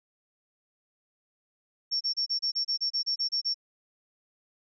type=tone bursts; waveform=sine; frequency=5470 Hz; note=F8; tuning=37 cents flat; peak=-25 dBFS; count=13; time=1.91-3.544 s; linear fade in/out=20 ms; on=98 ms; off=30 ms; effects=none